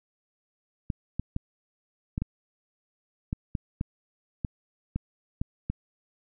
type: clicks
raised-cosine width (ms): 5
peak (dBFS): -16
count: 12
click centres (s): 0.902 / 1.196 / 1.364 / 2.179 / 2.22 / 3.329 / 3.552 / 3.811 / 4.448 / 4.96 / 5.415 / 5.7
effects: none